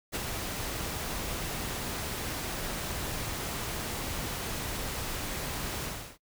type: noise with ADSR envelope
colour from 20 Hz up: pink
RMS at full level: -31 dBFS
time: 0.12-6.18 s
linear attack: 35 ms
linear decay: 17 ms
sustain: -4 dB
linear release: 340 ms
effects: noise-tail reverb RT60 0.1 s tail -23 dB re dry